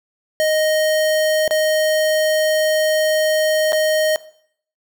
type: tone with dropouts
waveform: square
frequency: 622 Hz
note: D#5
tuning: 1 cent flat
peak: -15 dBFS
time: 0.4-4.16 s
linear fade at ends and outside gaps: 0 ms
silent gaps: 1.478-1.509 / 3.722-3.73 s
effects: noise-tail reverb RT60 0.6 s tail -18 dB re dry